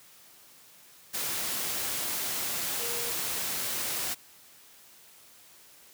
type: tone in noise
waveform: sine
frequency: 473.1 Hz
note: A#4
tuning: 26 cents sharp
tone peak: -39 dBFS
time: 2.79-3.12 s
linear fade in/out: 20 ms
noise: white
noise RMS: -32 dBFS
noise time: 1.13-4.15 s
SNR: -10 dB
effects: white hiss -55 dBFS RMS until 5.93 s + high-pass 80 Hz 12 dB/octave